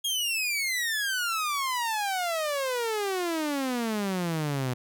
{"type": "exponential sweep", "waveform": "sawtooth", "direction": "down", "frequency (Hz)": [3299, 122.7], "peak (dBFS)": -23, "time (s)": [0.04, 4.74], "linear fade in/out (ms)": 10, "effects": []}